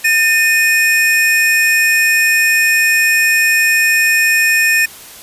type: tone pair together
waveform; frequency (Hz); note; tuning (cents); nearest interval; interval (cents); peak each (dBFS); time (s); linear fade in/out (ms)
square; 1800 / 2488; A6 / D#7; +39 / -1; tritone; 560; -13; 0.04-4.86; 10
effects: white hiss -35 dBFS RMS until 5.22 s + resampled to 32000 Hz